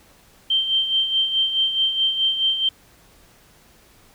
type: tone with tremolo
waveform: sine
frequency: 3136 Hz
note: G7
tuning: in tune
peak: -15 dBFS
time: 0.5-2.69 s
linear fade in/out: 5 ms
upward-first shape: sine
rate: 4.7 Hz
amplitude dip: 60%
effects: pink hiss -53 dBFS RMS until 4.14 s